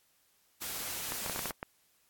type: noise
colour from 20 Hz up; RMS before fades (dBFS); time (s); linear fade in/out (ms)
white; -38; 0.61-1.51; 10
type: clicks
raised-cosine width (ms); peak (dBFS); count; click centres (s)
0.5; -21; 8; 1.121 / 1.262 / 1.297 / 1.361 / 1.392 / 1.457 / 1.508 / 1.629
effects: white hiss -70 dBFS RMS until 2.09 s + AAC 64 kbps